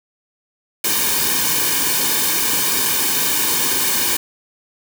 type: noise with comb filter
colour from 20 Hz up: white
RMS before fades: -18 dBFS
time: 0.84-4.17 s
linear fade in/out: 5 ms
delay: 1.5 ms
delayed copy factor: -0.75
effects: none